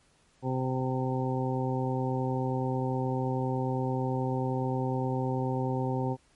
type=harmonic tone; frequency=129.5 Hz; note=C3; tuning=17 cents flat; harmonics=1 / 2 / 3 / 4 / 6 / 7; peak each=-30 / -33 / -35 / -36 / -38 / -38 dBFS; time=0.42-6.17 s; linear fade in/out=50 ms; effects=pink hiss -65 dBFS RMS until 6.35 s + MP3 48 kbps